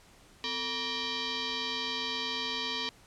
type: tone with frequency modulation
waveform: sine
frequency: 447 Hz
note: A4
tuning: 27 cents sharp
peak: -31 dBFS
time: 0.44-2.89 s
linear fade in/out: 0 ms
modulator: 704 Hz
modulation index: 6.3
effects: pink hiss -58 dBFS RMS until 3.06 s + low-pass 10000 Hz 12 dB/octave